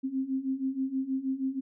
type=beating tone pair; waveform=sine; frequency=261.6 / 267.9 Hz; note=C4 / C4; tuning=0 / +41 cents; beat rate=6.3 Hz; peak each=-33 / -30 dBFS; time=0.03-1.61 s; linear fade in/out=20 ms; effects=none